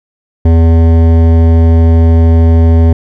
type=tone with hard clipping; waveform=triangle; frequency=82.41 Hz; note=E2; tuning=in tune; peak=-5 dBFS; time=0.45-2.93 s; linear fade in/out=5 ms; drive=18 dB; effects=none